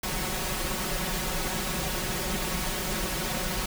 pink noise with comb filter, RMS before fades -30 dBFS, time 0.03-3.66 s, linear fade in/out 5 ms, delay 5.4 ms, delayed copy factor +0.95, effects none

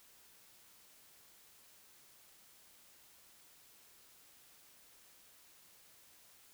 silence, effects white hiss -63 dBFS RMS until 6.53 s

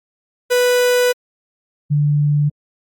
45% pulse / sine tone pair in turn, 493.9 / 146.84 Hz, B4 / D3, 0 / 0 cents, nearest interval octave + major sixth, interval 2100 cents, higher first, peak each -12 dBFS, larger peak neither, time 0.5-1.13 / 1.9-2.5 s, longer first, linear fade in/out 20 ms, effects Opus 48 kbps

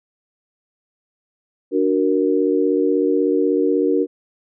sine chord, D augmented, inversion none, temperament equal, 293.7 / 370 / 466.2 Hz, D4 / F#4 / A#4, 0 / 0 / 0 cents, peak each -19 dBFS, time 1.71-4.07 s, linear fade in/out 50 ms, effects none

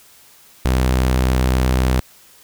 sawtooth tone, 63.7 Hz, C2, 46 cents flat, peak -10 dBFS, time 0.65-2 s, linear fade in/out 0 ms, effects white hiss -48 dBFS RMS until 2.43 s

